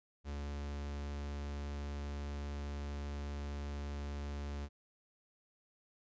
45% pulse tone, 71.8 Hz, D2, 39 cents flat, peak -39 dBFS, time 0.24-4.69 s, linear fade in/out 50 ms, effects resampled to 16000 Hz

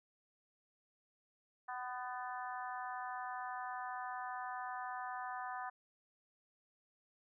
harmonic tone with a mistuned harmonic, 250.7 Hz, B3, 26 cents sharp, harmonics 3 / 4 / 5 / 6 / 7, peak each -44 / -46 / -48 / -50 / -51 dBFS, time 1.68-5.7 s, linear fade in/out 10 ms, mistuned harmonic 5, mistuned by -25 cents, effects none

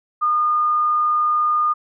sine tone, 1219 Hz, D#6, 36 cents flat, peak -15 dBFS, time 0.21-1.74 s, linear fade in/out 20 ms, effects none

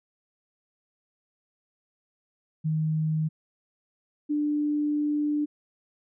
sine tone pair in turn, 156.6 / 296.3 Hz, D#3 / D4, +11 / +15 cents, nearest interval major seventh, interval 1104 cents, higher second, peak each -23 dBFS, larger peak neither, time 2.64-3.29 / 4.29-5.46 s, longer second, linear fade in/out 20 ms, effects none

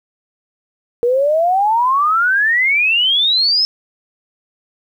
sine exponential sweep, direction up, 467.8 to 5274 Hz, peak -11 dBFS, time 1.03-3.65 s, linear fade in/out 0 ms, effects 8-bit

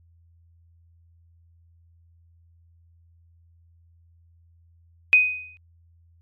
sine tone with exponential decay, 2500 Hz, D#7, 8 cents sharp, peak -9 dBFS, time 5.13-5.57 s, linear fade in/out 0 ms, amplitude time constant 95 ms, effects added 84 Hz sine -54 dBFS peak until 6.21 s + MP3 96 kbps

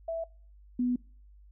sine tone pair in turn, 659.3 / 247 Hz, E5 / B3, 0 / 0 cents, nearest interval octave + perfect fourth, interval 1700 cents, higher first, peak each -30 / -25 dBFS, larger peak second, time 0.08-0.24 / 0.79-0.96 s, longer second, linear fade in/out 5 ms, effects noise-tail reverb RT60 0.4 s tail -24 dB re dry + added 50 Hz sine -52 dBFS peak until 1.51 s

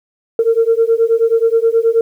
sine beating tone pair, 452 / 461.4 Hz, A4 / A#4, +47 / -18 cents, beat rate 9.4 Hz, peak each -12 dBFS, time 0.39-2.01 s, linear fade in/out 2 ms, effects tanh soft clip ceiling -3 dBFS + 8-bit

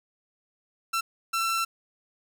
sawtooth tone bursts at uneven times, 1344 Hz, E6, 33 cents sharp, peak -21 dBFS, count 2, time 0.93-1.01 / 1.33-1.65 s, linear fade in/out 10 ms, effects 10-bit

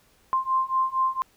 sine beating tone pair, 1046.5 / 1050.8 Hz, C6 / C6, 0 / +7 cents, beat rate 4.3 Hz, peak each -25 / -24 dBFS, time 0.33-1.22 s, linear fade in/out 0 ms, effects pink hiss -61 dBFS RMS until 1.36 s

